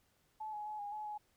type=tone with pitch steps; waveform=sine; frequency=864 / 839 / 850 / 818 / 850 / 840 Hz; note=A5 / G#5 / G#5 / G#5 / G#5 / G#5; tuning=-32 / +17 / +40 / -26 / +40 / +19 cents; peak=-40 dBFS; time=0.4-1.18 s; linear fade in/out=10 ms; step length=130 ms; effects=pink hiss -74 dBFS RMS until 1.36 s